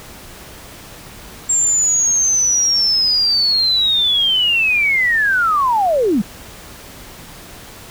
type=linear sweep; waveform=sine; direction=down; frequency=7459 to 177.4 Hz; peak=-12 dBFS; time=1.49-6.22 s; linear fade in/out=10 ms; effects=pink hiss -37 dBFS RMS until 7.9 s